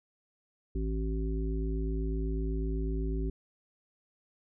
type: harmonic tone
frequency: 54 Hz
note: A1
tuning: 32 cents flat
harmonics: 1 / 3 / 5 / 7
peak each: -30 / -39 / -39 / -39 dBFS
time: 0.75-3.3 s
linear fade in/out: 5 ms
effects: none